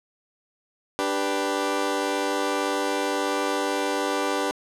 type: chord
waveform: 20% pulse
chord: G major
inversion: second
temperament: equal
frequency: 293.7 / 392 / 493.9 Hz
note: D4 / G4 / B4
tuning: 0 / 0 / 0 cents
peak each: -23 dBFS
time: 0.99-4.51 s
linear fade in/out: 0 ms
effects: low-pass 10000 Hz 12 dB/octave